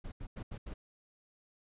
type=noise bursts at uneven times; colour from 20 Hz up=brown; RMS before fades=-42 dBFS; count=5; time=0.04-0.12 / 0.2-0.27 / 0.36-0.43 / 0.51-0.58 / 0.66-0.74 s; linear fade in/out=10 ms; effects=resampled to 8000 Hz